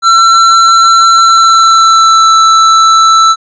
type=tone with pitch glide; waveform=square; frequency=1347 to 1323.9 Hz; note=E6 to E6; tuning=+37 to +7 cents; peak=-3 dBFS; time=0.02-3.36 s; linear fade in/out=50 ms; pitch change=-30 cents; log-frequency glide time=1.17-2.35 s; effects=resampled to 16000 Hz